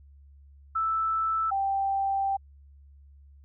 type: tone pair in turn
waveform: sine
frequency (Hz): 1318.5 / 784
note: E6 / G5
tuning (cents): 0 / 0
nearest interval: major sixth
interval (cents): 900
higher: first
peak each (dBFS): -24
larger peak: neither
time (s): 0.75-1.51 / 1.51-2.37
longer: second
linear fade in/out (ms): 10
effects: added 70 Hz sine -50 dBFS peak until 3.44 s